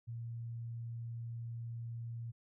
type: tone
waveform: sine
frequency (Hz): 116.54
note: A#2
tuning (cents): 0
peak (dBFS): -40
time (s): 0.07-2.32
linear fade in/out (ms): 20
effects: none